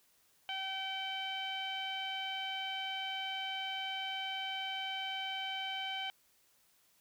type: tone with low-pass filter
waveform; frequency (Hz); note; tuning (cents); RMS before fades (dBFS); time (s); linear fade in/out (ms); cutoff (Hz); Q
sawtooth; 769; G5; -33; -39; 0.49-6.1; 0; 2900; 8.8
effects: white hiss -70 dBFS RMS until 7 s